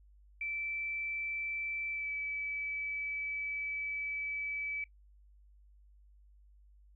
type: tone with pitch glide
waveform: sine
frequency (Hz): 2327 to 2299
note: D7 to D7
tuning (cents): -17 to -37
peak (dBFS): -35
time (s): 0.41-4.84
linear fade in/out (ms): 2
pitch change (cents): -20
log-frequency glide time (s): 1.91-2.11
effects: noise-tail reverb RT60 0.1 s tail -19 dB re dry + added 50 Hz sine -58 dBFS peak until 6.95 s